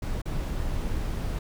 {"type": "noise with dropouts", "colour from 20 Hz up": "brown", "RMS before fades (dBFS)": -29, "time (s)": [0.02, 1.39], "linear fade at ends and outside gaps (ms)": 5, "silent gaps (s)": [0.218, 0.255], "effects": []}